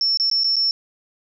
sine tone with dropouts, 5400 Hz, E8, 41 cents sharp, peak -16 dBFS, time 0.01-0.71 s, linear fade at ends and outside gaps 1 ms, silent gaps 0.173-0.198 / 0.3-0.313 / 0.436-0.443 / 0.558-0.565 s, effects none

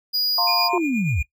square tone, 4900 Hz, D#8, 27 cents flat, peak -20 dBFS, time 0.13-0.69 s, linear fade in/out 20 ms
sine chord, F suspended fourth, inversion none, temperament equal with one note detuned, 698.5 / 920.6 / 1046.5 Hz, F5 / Bb5 / C6, 0 / -22 / 0 cents, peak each -25 / -25 / -25 dBFS, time 0.38-0.78 s, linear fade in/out 2 ms
triangle tone with tremolo, 2425 Hz, D#7, 45 cents flat, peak -23 dBFS, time 0.47-1.23 s, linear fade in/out 5 ms, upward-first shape triangle, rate 8.4 Hz, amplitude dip 70%
sine linear sweep, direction down, 380.9 to 57.6 Hz, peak -19 dBFS, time 0.73-1.22 s, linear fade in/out 5 ms
effects noise-tail reverb RT60 0.1 s tail -19 dB re dry

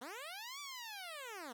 10% pulse linear two-way sweep, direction up then down, 221.7 to 1174.7 to 221.7 Hz, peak -37 dBFS, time 0.01-1.53 s, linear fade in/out 10 ms, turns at 0.6 s, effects none

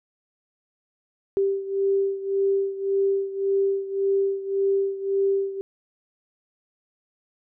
sine beating tone pair, 392 / 393.8 Hz, G4 / G4, 0 / +8 cents, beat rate 1.8 Hz, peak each -22 / -26 dBFS, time 1.37-5.61 s, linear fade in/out 0 ms, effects none

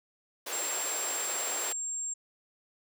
pink high-pass noise, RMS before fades -37 dBFS, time 0.46-1.73 s, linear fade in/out 10 ms, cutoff 400 Hz, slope 24 dB/octave
sine tone, 7459 Hz, A#8, in tune, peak -32 dBFS, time 0.52-2.14 s, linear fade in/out 10 ms
effects none

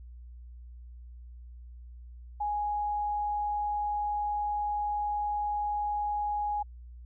sine tone, 830.6 Hz, G#5, in tune, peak -28 dBFS, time 2.4-6.63 s, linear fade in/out 10 ms, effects added 60 Hz sine -44 dBFS peak until 7.05 s

